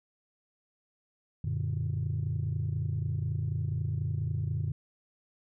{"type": "chord", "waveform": "sine", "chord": "Gb augmented", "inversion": "none", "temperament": "equal", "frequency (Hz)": [92.5, 116.54, 146.83], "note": ["Gb2", "Bb2", "D3"], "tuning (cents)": [0, 0, 0], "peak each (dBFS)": -32, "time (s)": [1.44, 4.72], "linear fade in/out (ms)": 5, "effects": ["tanh soft clip ceiling -23 dBFS"]}